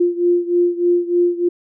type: beating tone pair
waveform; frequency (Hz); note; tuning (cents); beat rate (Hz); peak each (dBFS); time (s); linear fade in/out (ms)
sine; 349.2 / 352.5; F4 / F4; 0 / +16; 3.3; -15 / -18; 0-1.49; 10
effects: none